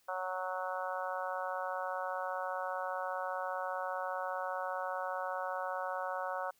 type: harmonic tone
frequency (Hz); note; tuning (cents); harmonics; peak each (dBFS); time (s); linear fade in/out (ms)
185; F#3; 0; 3 / 4 / 5 / 6 / 7 / 8; -40 / -41 / -42 / -43 / -43 / -44; 0.08-6.51; 10
effects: white hiss -71 dBFS RMS until 6.59 s